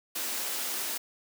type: high-pass noise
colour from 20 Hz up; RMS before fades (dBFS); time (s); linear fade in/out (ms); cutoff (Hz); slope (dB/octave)
white; -33; 0.15-0.98; 10; 220; 48
effects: none